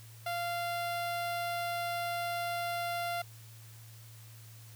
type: tone with notch filter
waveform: sawtooth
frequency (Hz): 693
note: F5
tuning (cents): -14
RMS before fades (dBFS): -35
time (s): 0.26-3.22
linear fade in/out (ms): 5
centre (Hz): 6800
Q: 1.7
effects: added 112 Hz sine -50 dBFS peak until 4.75 s + white hiss -57 dBFS RMS until 4.75 s